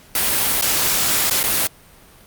white noise with dropouts, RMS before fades -18 dBFS, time 0.15-1.67 s, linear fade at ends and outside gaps 2 ms, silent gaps 0.613-0.622 / 1.299-1.309 / 1.431-1.438 s, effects pink hiss -47 dBFS RMS until 2.26 s + Opus 48 kbps

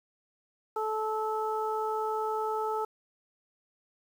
harmonic tone, 434.9 Hz, A4, 20 cents flat, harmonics 1 / 2 / 3, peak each -32 / -32 / -35 dBFS, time 0.76-2.85 s, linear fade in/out 5 ms, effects 9-bit

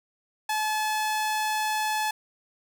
sawtooth tone, 860 Hz, A5, 40 cents flat, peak -21 dBFS, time 0.49-2.11 s, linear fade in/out 5 ms, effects none

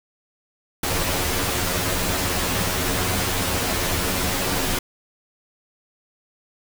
pink noise with comb filter, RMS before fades -23 dBFS, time 0.83-4.79 s, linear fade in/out 5 ms, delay 11 ms, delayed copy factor +0.95, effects none

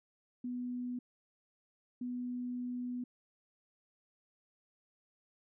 sine tone bursts at uneven times, 246.9 Hz, B3, in tune, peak -36 dBFS, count 2, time 0.44-0.99 / 2.01-3.04 s, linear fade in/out 5 ms, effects none

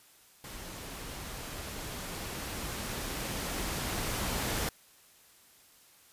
pink noise with level ramp, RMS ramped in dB -44 to -32 dBFS, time 0.44-4.69 s, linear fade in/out 2 ms, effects white hiss -60 dBFS RMS until 6.12 s + resampled to 32000 Hz

